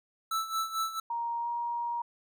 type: tone with tremolo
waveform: square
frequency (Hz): 1318.5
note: E6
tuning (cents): 0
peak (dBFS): -28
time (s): 0.31-1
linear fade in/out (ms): 5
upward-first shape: sine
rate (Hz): 4.5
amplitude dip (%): 75
type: tone with pitch glide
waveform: sine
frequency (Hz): 937 to 945.7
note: A#5 to A#5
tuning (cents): +9 to +25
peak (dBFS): -30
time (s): 1.1-2.02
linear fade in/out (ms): 5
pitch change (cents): +16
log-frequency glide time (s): 1.4-1.48
effects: none